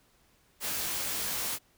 white noise with comb filter, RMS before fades -33 dBFS, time 0.6-1.59 s, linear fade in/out 50 ms, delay 19 ms, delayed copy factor +1, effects pink hiss -66 dBFS RMS until 1.77 s

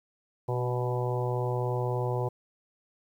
harmonic tone with a mistuned harmonic, 123.47 Hz, B2, in tune, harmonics 1 / 3 / 4 / 5 / 6 / 7 / 8, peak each -29 / -34 / -34 / -39 / -40 / -38 / -40 dBFS, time 0.48-2.29 s, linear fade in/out 10 ms, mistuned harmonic 3, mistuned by +17 cents, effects 10-bit

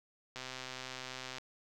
click train, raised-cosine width 0.2 ms, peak -25 dBFS, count 133, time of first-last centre 0.36-1.383 s, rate 129 Hz, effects none

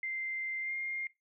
sine tone with pitch glide, 2087 to 2120 Hz, C7 to C7, -5 to +22 cents, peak -34 dBFS, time 0.03-1.07 s, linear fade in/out 2 ms, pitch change +27 cents, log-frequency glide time 0.61-0.73 s, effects noise-tail reverb RT60 0.2 s tail -19 dB re dry

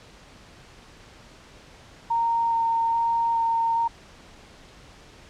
sine tone with vibrato, 921 Hz, A#5, 21 cents flat, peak -20 dBFS, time 2.1-3.88 s, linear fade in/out 10 ms, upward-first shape square, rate 1.2 Hz, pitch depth 8 cents each way, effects pink hiss -49 dBFS RMS until 5.29 s + low-pass 6000 Hz 12 dB/octave

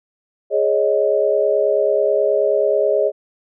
sine chord, Ab suspended fourth, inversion none, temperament just, 415.3 / 553.7 / 623 Hz, Ab4 / Db5 / Eb5, 0 / -2 / +2 cents, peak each -18 dBFS, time 0.5-3.12 s, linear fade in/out 50 ms, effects none

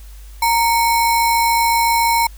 sine tone with sample-and-hold, 927 Hz, A#5, 10 cents flat, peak -12 dBFS, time 0.42-2.27 s, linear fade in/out 5 ms, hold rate 3150 Hz, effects added 50 Hz sine -34 dBFS peak until 2.37 s + white hiss -48 dBFS RMS until 2.37 s

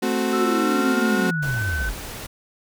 35% pulse chord, F# diminished, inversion first, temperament equal, 220 / 261.6 / 370 Hz, A3 / C4 / F#4, 0 / 0 / 0 cents, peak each -23 dBFS, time 0.02-1.31 s, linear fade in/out 10 ms
sine linear sweep, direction down, 382.6 to 34.65 Hz, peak -23 dBFS, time 0.32-1.96 s, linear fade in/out 50 ms
sine tone with pitch glide, 1324 to 1520.9 Hz, E6 to F#6, +7 to +47 cents, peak -25 dBFS, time 0.33-1.89 s, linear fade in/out 0 ms, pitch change +240 cents, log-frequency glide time 0.49-1.64 s
pink noise, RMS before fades -34 dBFS, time 1.42-2.27 s, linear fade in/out 10 ms
effects none

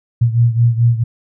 sine beating tone pair, 116.54 / 121.14 Hz, A#2 / B2, 0 / -33 cents, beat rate 4.6 Hz, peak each -11 / -15 dBFS, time 0.21-1.04 s, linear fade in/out 10 ms, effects none

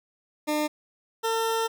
20% pulse tone pair in turn, 301.5 / 451.7 Hz, D4 / A4, +46 / +45 cents, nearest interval perfect fifth, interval 699 cents, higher second, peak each -19 dBFS, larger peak neither, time 0.47-0.68 / 1.23-1.68 s, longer second, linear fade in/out 20 ms, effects none

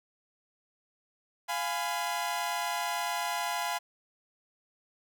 sawtooth chord, F diminished, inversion none, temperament equal with one note detuned, 698.5 / 830.6 / 1003.3 Hz, F5 / Ab5 / Cb6, 0 / 0 / +27 cents, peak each -31 dBFS, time 1.48-3.79 s, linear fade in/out 20 ms, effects none

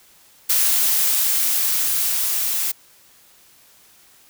blue noise with level ramp, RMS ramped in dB -17 to -22 dBFS, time 0.49-2.72 s, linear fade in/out 10 ms, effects white hiss -52 dBFS RMS until 4.29 s

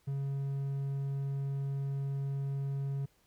triangle tone, 138.2 Hz, C#3, 5 cents flat, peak -30 dBFS, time 0.07-3.06 s, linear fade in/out 10 ms, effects pink hiss -70 dBFS RMS until 3.26 s

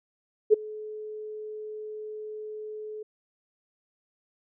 sine tone with ADSR envelope, 428.3 Hz, A4, 47 cents flat, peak -11 dBFS, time 0.5-3.03 s, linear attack 33 ms, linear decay 12 ms, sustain -24 dB, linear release 6 ms, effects none

